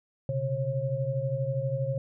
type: tone cluster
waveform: sine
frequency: 126 / 138.4 / 541 Hz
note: B2 / C#3 / C#5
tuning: +35 / -2 / -42 cents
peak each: -31 dBFS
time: 0.29-1.98 s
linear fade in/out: 2 ms
effects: none